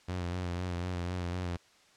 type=tone with vibrato; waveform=sawtooth; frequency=89 Hz; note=F2; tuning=33 cents sharp; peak=-29 dBFS; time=0.08-1.57 s; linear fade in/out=10 ms; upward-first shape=sine; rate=4 Hz; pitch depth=44 cents each way; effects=white hiss -62 dBFS RMS until 1.96 s + low-pass 6000 Hz 12 dB/octave